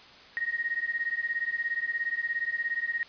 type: beating tone pair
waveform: sine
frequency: 1864.7 / 1881.7 Hz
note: A#6 / A#6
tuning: 0 / +16 cents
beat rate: 17 Hz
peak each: -31 dBFS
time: 0.37-3.03 s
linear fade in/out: 0 ms
effects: white hiss -51 dBFS RMS until 3.08 s + resampled to 11025 Hz